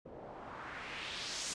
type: noise with low-pass filter sweep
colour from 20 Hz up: white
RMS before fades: -44 dBFS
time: 0.05-1.54 s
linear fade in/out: 10 ms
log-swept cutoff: 460 to 7600 Hz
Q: 1.8
effects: resampled to 22050 Hz